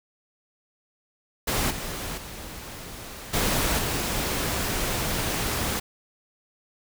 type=noise with level steps; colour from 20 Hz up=pink; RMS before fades=-25 / -33 / -39 / -24 / -27 dBFS; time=1.47-5.8 s; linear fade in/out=10 ms; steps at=1.7 / 2.17 / 3.33 / 3.78 s; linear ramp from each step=10 ms; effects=none